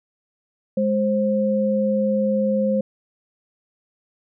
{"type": "tone pair together", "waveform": "sine", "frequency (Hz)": [207.7, 528], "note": ["G#3", "C5"], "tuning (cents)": [0, 16], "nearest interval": "octave + major third", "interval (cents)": 1616, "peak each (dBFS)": [-20, -20], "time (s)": [0.77, 2.81], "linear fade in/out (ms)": 5, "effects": []}